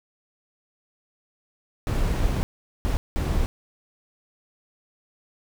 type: noise bursts at uneven times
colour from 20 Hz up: brown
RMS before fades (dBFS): -23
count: 3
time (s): 1.87-2.43 / 2.85-2.97 / 3.16-3.46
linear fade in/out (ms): 0
effects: none